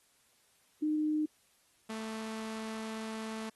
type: tone pair in turn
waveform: sine / sawtooth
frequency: 305.8 / 220.7 Hz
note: D#4 / A3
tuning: -30 / +5 cents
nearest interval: tritone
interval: 565 cents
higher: first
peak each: -28 / -34 dBFS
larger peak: first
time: 0.82-1.26 / 1.89-3.5 s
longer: second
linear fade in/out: 10 ms
effects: white hiss -69 dBFS RMS until 3.55 s + AAC 32 kbps